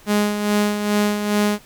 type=tone with tremolo; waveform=sawtooth; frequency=207.7 Hz; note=G#3; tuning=in tune; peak=-11 dBFS; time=0.06-1.59 s; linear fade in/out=50 ms; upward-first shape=sine; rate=2.4 Hz; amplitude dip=55%; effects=pink hiss -48 dBFS RMS until 1.65 s